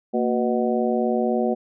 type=harmonic tone with a mistuned harmonic; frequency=123.47 Hz; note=B2; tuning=in tune; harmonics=2 / 3 / 4 / 5 / 6; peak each=-23 / -25 / -26 / -27 / -28 dBFS; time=0.13-1.55 s; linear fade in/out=20 ms; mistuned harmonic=2; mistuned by=-120 cents; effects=none